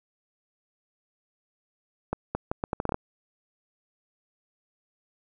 accelerating click train, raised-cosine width 1 ms, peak -13 dBFS, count 10, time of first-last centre 2.13-2.944 s, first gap 220 ms, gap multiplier 0.75, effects none

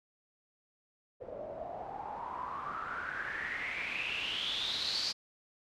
white noise with low-pass filter sweep, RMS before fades -38 dBFS, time 1.2-5.13 s, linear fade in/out 20 ms, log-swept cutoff 520 to 4800 Hz, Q 8.6, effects none

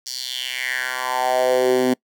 10% pulse tone with high-pass filter sweep, 127.5 Hz, C3, 44 cents flat, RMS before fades -21 dBFS, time 0.06-1.94 s, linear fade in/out 10 ms, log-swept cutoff 5300 to 260 Hz, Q 4.1, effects noise-tail reverb RT60 0.1 s tail -24 dB re dry

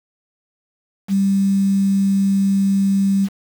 sine tone with quantisation, 196 Hz, G3, in tune, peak -13 dBFS, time 1.08-3.29 s, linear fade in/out 50 ms, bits 6, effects none

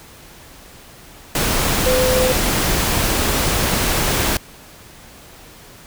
sine tone in noise, 510 Hz, C5, 44 cents flat, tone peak -15 dBFS, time 1.86-2.32 s, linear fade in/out 2 ms, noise pink, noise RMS -18 dBFS, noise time 1.35-4.37 s, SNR 0 dB, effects pink hiss -42 dBFS RMS until 5.86 s

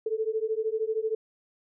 sine beating tone pair, 433.9 / 446.9 Hz, A4 / A4, -24 / +27 cents, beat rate 13 Hz, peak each -29 dBFS, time 0.06-1.15 s, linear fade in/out 5 ms, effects none

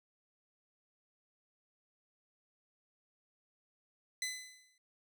15% pulse tone with exponential decay, 2016 Hz, B6, 35 cents sharp, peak -27 dBFS, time 4.22-4.78 s, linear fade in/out 2 ms, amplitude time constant 120 ms, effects none

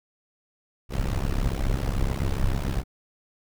brown noise with amplitude modulation, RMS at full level -21 dBFS, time 0.89-2.84 s, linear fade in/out 50 ms, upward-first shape sine, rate 67.1 Hz, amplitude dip 95%, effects none

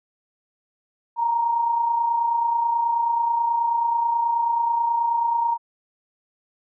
sine tone pair together, 906.7 / 936 Hz, A#5 / A#5, -48 / +7 cents, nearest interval minor second, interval 55 cents, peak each -29 / -19 dBFS, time 1.16-5.58 s, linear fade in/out 50 ms, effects none

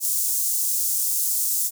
pink high-pass noise, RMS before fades -23 dBFS, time 0-1.71 s, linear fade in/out 50 ms, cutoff 7000 Hz, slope 24 dB/octave, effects none

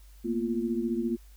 sine tone cluster, 227.1 / 241.7 / 346.2 Hz, A#3 / B3 / F4, -45 / -37 / -15 cents, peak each -31 dBFS, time 0.24-1.17 s, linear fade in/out 20 ms, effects added 50 Hz sine -49 dBFS peak until 1.36 s + white hiss -62 dBFS RMS until 1.36 s

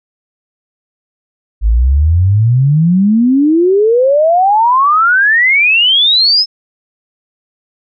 sine exponential sweep, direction up, 50.8 to 5274 Hz, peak -6 dBFS, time 1.61-6.46 s, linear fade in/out 50 ms, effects none

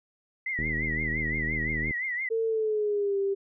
sine tone with vibrato, 2011 Hz, B6, 31 cents sharp, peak -28 dBFS, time 0.46-2.29 s, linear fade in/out 5 ms, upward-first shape triangle, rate 5.8 Hz, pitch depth 120 cents each way
click train, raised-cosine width 3 ms, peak -22 dBFS, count 104, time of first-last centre 0.59-1.909 s, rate 78.1 Hz
sine tone with pitch glide, 450.5 to 394.5 Hz, A4 to G4, +41 to +11 cents, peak -24 dBFS, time 2.3-3.35 s, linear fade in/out 20 ms, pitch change -230 cents, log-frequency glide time 2.45-3.18 s
effects none

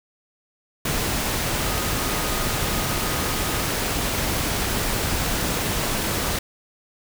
sine tone in noise, 1244.5 Hz, D#6, in tune, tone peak -35 dBFS, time 1.66-3.64 s, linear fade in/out 5 ms, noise pink, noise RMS -24 dBFS, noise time 0.85-6.39 s, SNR -14 dB, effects none

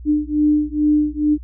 sine beating tone pair, 298.4 / 300.7 Hz, D4 / D4, +28 / +41 cents, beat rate 2.3 Hz, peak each -17 dBFS, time 0.05-1.38 s, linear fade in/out 50 ms, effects added 60 Hz sine -32 dBFS peak until 1.43 s

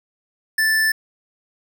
square tone, 1760 Hz, A6, in tune, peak -16 dBFS, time 0.58-0.92 s, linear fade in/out 5 ms, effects 8-bit

